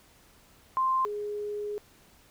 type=tone pair in turn; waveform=sine; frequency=1047 / 415.5 Hz; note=C6 / G#4; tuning=+1 / +1 cents; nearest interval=octave + major third; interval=1600 cents; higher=first; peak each=-23 / -31 dBFS; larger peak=first; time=0.77-1.05 / 1.05-1.78 s; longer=second; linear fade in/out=0 ms; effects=pink hiss -59 dBFS RMS until 2.3 s